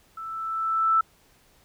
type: tone with level ramp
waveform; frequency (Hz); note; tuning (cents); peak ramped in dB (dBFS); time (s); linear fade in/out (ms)
sine; 1322; E6; +5; -34 to -16; 0.17-1.01; 5
effects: pink hiss -60 dBFS RMS until 1.64 s